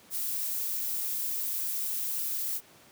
violet noise, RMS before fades -32 dBFS, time 0.1-2.61 s, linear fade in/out 50 ms, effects pink hiss -56 dBFS RMS until 2.91 s + high-pass 150 Hz 12 dB/octave

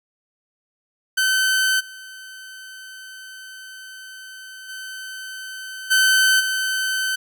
sawtooth tone with level steps, 1530 Hz, G6, 42 cents flat, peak -13 / -33 / -28 / -10 / -17 dBFS, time 1.17-7.16 s, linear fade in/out 10 ms, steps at 1.79 / 4.68 / 5.9 / 6.39 s, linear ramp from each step 20 ms, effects none

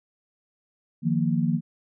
sine chord, Eb suspended second, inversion none, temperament equal, 155.56 / 174.61 / 233.1 Hz, Eb3 / F3 / Bb3, 0 / 0 / 0 cents, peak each -25 dBFS, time 1.02-1.61 s, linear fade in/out 50 ms, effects none

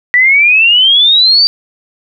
sine exponential sweep, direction up, 1939 to 4701 Hz, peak -4 dBFS, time 0.14-1.47 s, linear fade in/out 0 ms, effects none

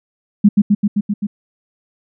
sine tone with echo, 205.4 Hz, G#3, 19 cents flat, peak -4 dBFS, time 0.44-0.49 s, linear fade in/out 10 ms, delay 130 ms, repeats 6, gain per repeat -2 dB, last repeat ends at 1.27 s, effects none

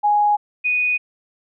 sine tone pair in turn, 830.6 / 2480 Hz, G#5 / D#7, 0 / -6 cents, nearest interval octave + perfect fifth, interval 1894 cents, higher second, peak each -13 / -16 dBFS, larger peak first, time 0.03-0.37 / 0.64-0.98 s, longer neither, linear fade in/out 20 ms, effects none

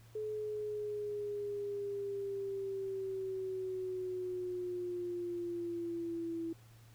sine linear sweep, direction down, 429.9 to 329.6 Hz, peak -36 dBFS, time 0.15-6.53 s, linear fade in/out 5 ms, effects added 114 Hz sine -57 dBFS peak until 6.94 s + pink hiss -65 dBFS RMS until 6.94 s

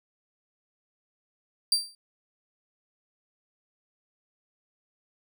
35% pulse tone with exponential decay, 4699 Hz, D8, in tune, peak -16 dBFS, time 1.72-1.95 s, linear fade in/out 2 ms, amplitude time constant 50 ms, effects none

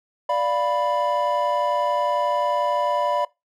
triangle chord, B diminished, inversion first, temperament equal, 587.3 / 698.5 / 987.8 Hz, D5 / F5 / B5, 0 / 0 / 0 cents, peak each -21 / -25 / -21 dBFS, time 0.29-3.25 s, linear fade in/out 5 ms, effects noise-tail reverb RT60 0.2 s tail -21 dB re dry

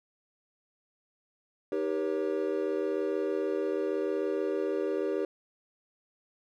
triangle chord, Eb dominant seventh, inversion none, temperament equal with one note detuned, 311.1 / 392 / 478.4 / 554.4 Hz, Eb4 / G4 / Bb4 / Db5, 0 / 0 / +45 / 0 cents, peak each -33 / -29 / -32 / -34 dBFS, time 1.72-5.25 s, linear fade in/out 2 ms, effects none

